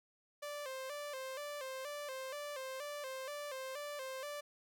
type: tone with vibrato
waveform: sawtooth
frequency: 554.4 Hz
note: C#5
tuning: in tune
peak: -38 dBFS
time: 0.42-4.41 s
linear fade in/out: 10 ms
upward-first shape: square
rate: 2.1 Hz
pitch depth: 93 cents each way
effects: none